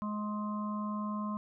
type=harmonic tone; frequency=210 Hz; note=G#3; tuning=19 cents sharp; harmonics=1 / 3 / 5 / 6; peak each=-34 / -47 / -39 / -50 dBFS; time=0.02-1.37 s; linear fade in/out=0 ms; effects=none